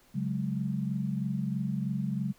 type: chord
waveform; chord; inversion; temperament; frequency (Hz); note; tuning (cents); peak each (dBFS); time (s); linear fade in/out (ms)
sine; C# suspended fourth; none; just; 138.59 / 184.79 / 207.9; C#3 / F#3 / G#3; 0 / -2 / +2; -33; 0.14-2.33; 20
effects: pink hiss -62 dBFS RMS until 2.38 s